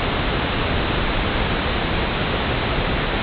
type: low-pass noise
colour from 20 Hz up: pink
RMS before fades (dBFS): -21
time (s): 0-3.22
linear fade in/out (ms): 0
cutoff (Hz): 3900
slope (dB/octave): 96
effects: none